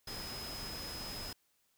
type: tone in noise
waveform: sine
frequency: 5080 Hz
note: D#8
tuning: 35 cents sharp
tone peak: -44 dBFS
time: 0.07-1.33 s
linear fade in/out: 5 ms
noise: pink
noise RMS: -45 dBFS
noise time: 0.07-1.33 s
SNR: -2 dB
effects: white hiss -75 dBFS RMS until 1.77 s